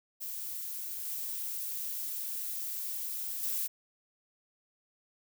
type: noise with level steps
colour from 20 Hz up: violet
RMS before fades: -39 / -37 / -33 dBFS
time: 0.2-3.68 s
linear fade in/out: 20 ms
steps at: 1.05 / 3.43 s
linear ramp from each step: 2 ms
effects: none

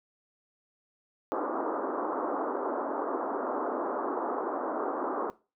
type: band-pass noise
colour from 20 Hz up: pink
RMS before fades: -32 dBFS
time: 1.32-5.3 s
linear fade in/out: 0 ms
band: 270 to 1300 Hz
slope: 48 dB/octave
effects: noise-tail reverb RT60 0.3 s tail -19 dB re dry

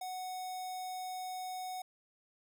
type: tone with notch filter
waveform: square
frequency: 740 Hz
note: F#5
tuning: in tune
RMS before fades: -41 dBFS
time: 0.01-1.82 s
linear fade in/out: 5 ms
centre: 1800 Hz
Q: 0.99
effects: none

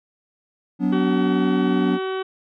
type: chord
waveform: triangle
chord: B minor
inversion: second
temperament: equal with one note detuned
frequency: 185 / 246.9 / 288.6 Hz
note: F#3 / B3 / D4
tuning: 0 / 0 / -30 cents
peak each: -20 dBFS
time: 0.79-1.99 s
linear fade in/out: 50 ms
type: harmonic tone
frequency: 379 Hz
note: F#4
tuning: 42 cents sharp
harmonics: 1 / 2 / 3 / 4 / 5 / 6 / 7 / 8 / 9 / 10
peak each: -24 / -34 / -33 / -35 / -45 / -44 / -48 / -39 / -48 / -46 dBFS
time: 0.92-2.23 s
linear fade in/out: 10 ms
effects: none

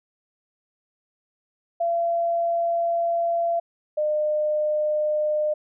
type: tone pair in turn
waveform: sine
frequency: 680 / 605.8 Hz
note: F5 / D#5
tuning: -46 / -46 cents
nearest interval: major second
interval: 200 cents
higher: first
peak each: -20 dBFS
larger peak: neither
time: 1.8-3.6 / 3.97-5.54 s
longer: first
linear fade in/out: 10 ms
effects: none

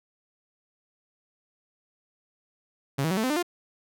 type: tone with pitch steps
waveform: sawtooth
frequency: 137.8 / 161.06 / 188.24 / 220 / 257.1 / 300.5 / 351.3 Hz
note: C#3 / E3 / F#3 / A3 / C4 / D4 / F4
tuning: -10 / -40 / +30 / 0 / -30 / +40 / +10 cents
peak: -20 dBFS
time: 2.98-3.428 s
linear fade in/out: 10 ms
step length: 64 ms
effects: none

